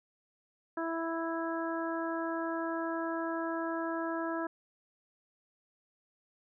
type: harmonic tone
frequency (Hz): 329.6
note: E4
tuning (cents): 0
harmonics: 1 / 2 / 3 / 4 / 5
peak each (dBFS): -35 / -38 / -40 / -41 / -42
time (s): 0.77-4.47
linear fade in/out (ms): 5
effects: none